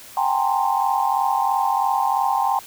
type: tone cluster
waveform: sine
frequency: 774 / 817 / 912 / 1049 Hz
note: G5 / G#5 / A#5 / C6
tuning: -22 / -29 / -38 / +4 cents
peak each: -23 / -22 / -23 / -24 dBFS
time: 0.17-2.59 s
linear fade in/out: 2 ms
effects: white hiss -42 dBFS RMS until 2.66 s